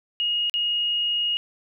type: tone with dropouts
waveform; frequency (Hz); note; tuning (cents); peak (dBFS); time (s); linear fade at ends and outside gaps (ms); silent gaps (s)
sine; 2871; F7; +47; -21; 0.2-1.37; 0; 0.497-0.54
effects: none